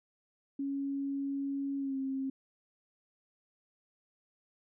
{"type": "tone with pitch glide", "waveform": "sine", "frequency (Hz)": [277.2, 267.9], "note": ["C#4", "C4"], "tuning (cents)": [0, 41], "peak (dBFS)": -32, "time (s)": [0.59, 2.3], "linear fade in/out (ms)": 5, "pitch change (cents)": -59, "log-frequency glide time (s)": [1.78, 1.97], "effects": []}